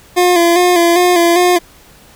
25% pulse tone with vibrato, 349.2 Hz, F4, in tune, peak -4 dBFS, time 0.16-1.59 s, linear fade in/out 20 ms, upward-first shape square, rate 2.5 Hz, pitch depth 41 cents each way, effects pink hiss -43 dBFS RMS until 2.15 s

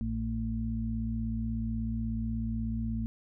harmonic tone, 56.4 Hz, A1, 44 cents sharp, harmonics 1 / 2 / 4, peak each -34 / -36 / -33 dBFS, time 0.01-3.06 s, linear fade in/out 0 ms, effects none

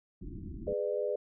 pink low-pass noise, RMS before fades -42 dBFS, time 0.21-0.73 s, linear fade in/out 2 ms, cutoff 360 Hz, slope 96 dB/octave
sine chord, G# diminished, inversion none, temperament just, 415.3 / 498.4 / 598 Hz, G#4 / B4 / D5, 0 / +16 / +31 cents, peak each -34 dBFS, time 0.67-1.16 s, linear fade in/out 5 ms
effects none

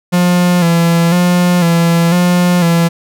45% pulse tone with vibrato, 172.9 Hz, F3, 17 cents flat, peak -8 dBFS, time 0.12-2.89 s, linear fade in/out 20 ms, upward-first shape square, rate 1 Hz, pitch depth 44 cents each way, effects none

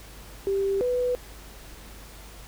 sine tone pair in turn, 392.5 / 495.2 Hz, G4 / B4, +2 / +5 cents, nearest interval major third, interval 403 cents, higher second, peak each -22 dBFS, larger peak neither, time 0.47-0.81 / 0.81-1.15 s, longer neither, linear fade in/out 0 ms, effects added 50 Hz sine -45 dBFS peak until 2.47 s + pink hiss -47 dBFS RMS until 2.47 s

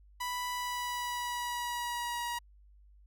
sawtooth tone with pitch glide, 987.8 to 955.3 Hz, B5 to A#5, 0 to +42 cents, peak -30 dBFS, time 0.2-2.39 s, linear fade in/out 10 ms, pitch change -58 cents, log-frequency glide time 0.52-2.23 s, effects added 50 Hz sine -56 dBFS peak until 3.06 s

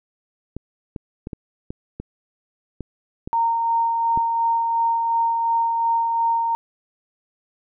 clicks, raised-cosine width 3 ms, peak -17 dBFS, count 9, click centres 0.566 / 0.962 / 1.271 / 1.332 / 1.705 / 2 / 2.807 / 3.275 / 4.175 s
sine tone with tremolo, 922 Hz, A#5, 19 cents flat, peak -16 dBFS, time 3.33-6.55 s, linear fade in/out 0 ms, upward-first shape sine, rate 2.8 Hz, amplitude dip 30%
effects none

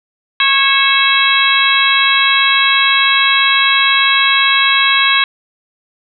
harmonic tone with a mistuned harmonic, 549 Hz, C#5, 17 cents flat, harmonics 2 / 3 / 4 / 5 / 6 / 7, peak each -16 / -16 / -16 / -16 / -16 / -16 dBFS, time 0.4-5.24 s, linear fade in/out 2 ms, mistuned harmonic 5, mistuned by -72 cents, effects none

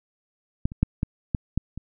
clicks, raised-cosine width 5 ms, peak -10 / -24 / -6 / -11 / -10 / -10 / -22 dBFS, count 7, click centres 0.655 / 0.719 / 0.83 / 1.031 / 1.348 / 1.576 / 1.776 s, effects none

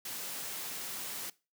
white high-pass noise, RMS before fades -40 dBFS, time 0.05-1.3 s, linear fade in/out 5 ms, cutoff 110 Hz, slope 24 dB/octave, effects noise-tail reverb RT60 0.3 s tail -21 dB re dry

